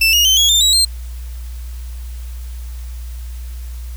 30% pulse tone with pitch steps, 2660 / 2867 / 3091 / 3332 / 3592 / 3872 / 4174 Hz, E7 / F7 / G7 / G#7 / A7 / B7 / C8, +15 / +45 / -25 / +5 / +35 / -35 / -5 cents, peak -7 dBFS, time 0.01-0.85 s, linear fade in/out 5 ms, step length 120 ms, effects added 60 Hz sine -25 dBFS peak until 3.96 s + white hiss -44 dBFS RMS until 3.96 s

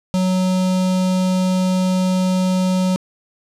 square tone with notch filter, 185.2 Hz, F#3, 2 cents sharp, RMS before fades -17 dBFS, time 0.14-2.96 s, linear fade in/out 0 ms, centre 1800 Hz, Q 1.1, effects low-pass 9000 Hz 12 dB/octave

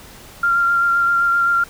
sine tone with vibrato, 1386 Hz, F6, 14 cents flat, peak -13 dBFS, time 0.43-1.64 s, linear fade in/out 5 ms, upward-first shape sine, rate 7.7 Hz, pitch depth 15 cents each way, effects pink hiss -41 dBFS RMS until 1.69 s

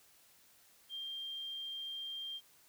sine tone, 3187 Hz, G7, 28 cents sharp, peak -40 dBFS, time 0.89-2.41 s, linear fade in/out 50 ms, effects white hiss -65 dBFS RMS until 2.68 s

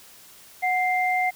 sine tone pair together, 737 / 2093 Hz, F#5 / C7, -7 / 0 cents, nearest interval octave + tritone, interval 1807 cents, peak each -22 / -24 dBFS, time 0.62-1.31 s, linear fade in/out 20 ms, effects white hiss -49 dBFS RMS until 1.35 s

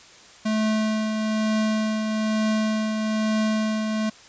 square tone with tremolo, 216.9 Hz, A3, 25 cents flat, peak -20 dBFS, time 0.45-4.1 s, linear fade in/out 10 ms, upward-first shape triangle, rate 1.1 Hz, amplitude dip 40%, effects white hiss -48 dBFS RMS until 4.28 s + resampled to 16000 Hz

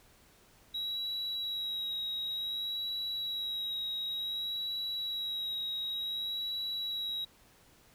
sine tone with vibrato, 3860 Hz, B7, 40 cents flat, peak -31 dBFS, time 0.74-7.25 s, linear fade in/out 10 ms, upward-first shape sine, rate 0.55 Hz, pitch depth 23 cents each way, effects tanh soft clip ceiling -32 dBFS + pink hiss -62 dBFS RMS until 7.94 s

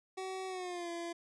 25% pulse tone with pitch glide, 377.8 to 340.5 Hz, F#4 to F4, +36 to -44 cents, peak -35 dBFS, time 0.17-1.13 s, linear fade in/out 10 ms, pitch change -180 cents, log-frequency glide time 0.47-0.9 s, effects resampled to 22050 Hz

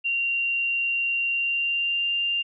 sine tone with pitch glide, 2764 to 2791 Hz, F7 to F7, -19 to -2 cents, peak -22 dBFS, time 0.04-2.43 s, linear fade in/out 20 ms, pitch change +17 cents, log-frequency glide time 1.3-2.07 s, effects none

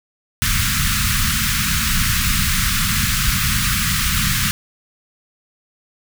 pink band-stop noise, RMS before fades -18 dBFS, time 0.42-4.51 s, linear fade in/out 0 ms, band 220 to 1200 Hz, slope 48 dB/octave, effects none

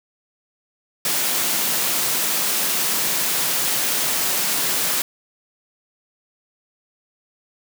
white high-pass noise, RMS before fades -21 dBFS, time 1.05-5.02 s, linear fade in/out 2 ms, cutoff 130 Hz, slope 48 dB/octave, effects none

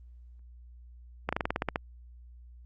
slowing click train, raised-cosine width 0.5 ms, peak -13 dBFS, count 10, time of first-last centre 1.29-1.759 s, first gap 36 ms, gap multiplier 1.09, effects added 60 Hz sine -48 dBFS peak until 2.65 s + Opus 24 kbps

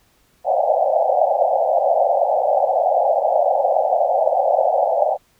white band-pass noise, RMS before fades -17 dBFS, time 0.44-5.18 s, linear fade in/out 50 ms, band 530 to 800 Hz, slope 96 dB/octave, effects pink hiss -59 dBFS RMS until 5.39 s

